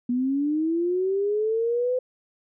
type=linear sweep; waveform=sine; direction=up; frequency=240 to 511 Hz; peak=-21 dBFS; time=0.09-1.99 s; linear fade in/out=5 ms; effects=none